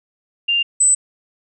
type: tone pair in turn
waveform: sine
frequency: 2794 / 8020 Hz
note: F7 / B8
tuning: 0 / +26 cents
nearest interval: octave + tritone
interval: 1826 cents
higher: second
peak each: -14 / -10 dBFS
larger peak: second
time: 0.48-0.63 / 0.8-0.95 s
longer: neither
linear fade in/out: 10 ms
effects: none